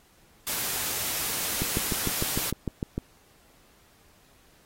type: noise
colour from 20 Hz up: white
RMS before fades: -30 dBFS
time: 0.47-2.5 s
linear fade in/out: 0 ms
type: click train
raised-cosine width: 3 ms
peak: -15 dBFS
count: 10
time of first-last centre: 1.62-2.98 s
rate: 6.62 Hz
effects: pink hiss -60 dBFS RMS until 4.65 s + AAC 48 kbps